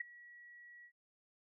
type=tone with ADSR envelope; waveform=sine; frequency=1925 Hz; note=B6; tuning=45 cents flat; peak=-33 dBFS; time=0-0.92 s; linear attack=8 ms; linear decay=10 ms; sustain=-21 dB; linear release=74 ms; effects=none